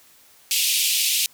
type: band-pass noise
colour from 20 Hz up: pink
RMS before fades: -21 dBFS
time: 0.51-1.26 s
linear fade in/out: 0 ms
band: 2500 to 16000 Hz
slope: 48 dB/octave
effects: white hiss -53 dBFS RMS until 1.33 s + high-pass 60 Hz 12 dB/octave